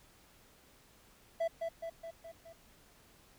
triangle tone with echo, 663 Hz, E5, 10 cents sharp, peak -28 dBFS, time 1.4-1.48 s, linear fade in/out 10 ms, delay 210 ms, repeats 5, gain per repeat -4 dB, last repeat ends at 2.53 s, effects pink hiss -63 dBFS RMS until 3.38 s

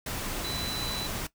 sine tone in noise, 3986 Hz, B7, 15 cents sharp, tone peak -35 dBFS, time 0.44-1.07 s, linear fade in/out 5 ms, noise pink, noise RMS -34 dBFS, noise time 0.06-1.27 s, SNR -4 dB, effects noise-tail reverb RT60 0.1 s tail -17 dB re dry

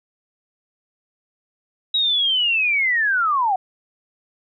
sine linear sweep, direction down, 3852 to 723 Hz, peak -16 dBFS, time 1.94-3.56 s, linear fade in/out 5 ms, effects none

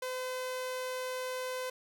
sawtooth tone, 510 Hz, C5, 44 cents flat, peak -31 dBFS, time 0.02-1.7 s, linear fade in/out 5 ms, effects 11-bit

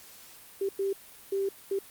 sine tone bursts at uneven times, 392 Hz, G4, in tune, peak -26 dBFS, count 4, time 0.61-0.69 / 0.79-0.93 / 1.32-1.49 / 1.71-1.79 s, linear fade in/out 5 ms, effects white hiss -51 dBFS RMS until 1.9 s + Opus 48 kbps

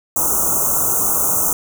white band-stop noise, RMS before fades -17 dBFS, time 0.16-1.53 s, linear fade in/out 2 ms, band 1400 to 6000 Hz, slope 96 dB/octave, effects none

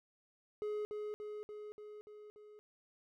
triangle tone with echo, 421 Hz, G#4, 24 cents sharp, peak -34 dBFS, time 0.62-0.85 s, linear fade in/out 0 ms, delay 290 ms, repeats 6, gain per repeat -3 dB, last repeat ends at 2.59 s, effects none

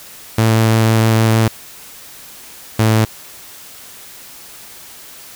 sawtooth tone pair in turn, 111.7 / 110.23 Hz, A2 / A2, +27 / +4 cents, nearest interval unison, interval 23 cents, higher first, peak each -6 dBFS, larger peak neither, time 0.38-1.48 / 2.79-3.05 s, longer first, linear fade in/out 5 ms, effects white hiss -37 dBFS RMS until 5.35 s

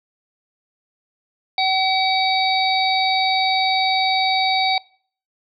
harmonic tone, 760 Hz, F#5, 46 cents sharp, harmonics 1 / 3 / 5 / 6, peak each -19 / -23 / -23 / -25 dBFS, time 1.58-4.78 s, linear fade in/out 2 ms, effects noise-tail reverb RT60 0.5 s tail -23 dB re dry

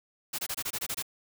white noise bursts, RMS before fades -33 dBFS, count 9, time 0.33-1.026 s, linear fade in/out 10 ms, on 56 ms, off 24 ms, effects none

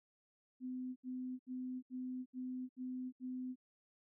sine tone bursts, 254.5 Hz, C4, 48 cents flat, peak -40 dBFS, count 7, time 0.6-3.558 s, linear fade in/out 50 ms, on 360 ms, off 73 ms, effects none

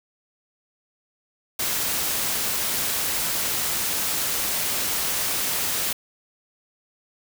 white noise, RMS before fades -25 dBFS, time 1.59-5.93 s, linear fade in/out 5 ms, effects none

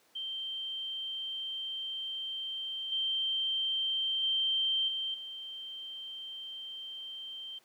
sine tone with level steps, 3136 Hz, G7, in tune, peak -35 / -29 / -27 / -32 / -40 dBFS, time 0.15-7.59 s, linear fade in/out 10 ms, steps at 2.92 / 4.23 / 4.88 / 5.14 s, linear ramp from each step 2 ms, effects pink hiss -66 dBFS RMS until 7.64 s + high-pass 300 Hz 12 dB/octave

